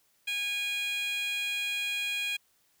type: tone with high-pass filter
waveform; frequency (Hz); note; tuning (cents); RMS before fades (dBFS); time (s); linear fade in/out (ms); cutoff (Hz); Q
15% pulse; 820; G#5; -22; -32; 0.27-2.37; 10; 2700; 4.7
effects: white hiss -69 dBFS RMS until 2.8 s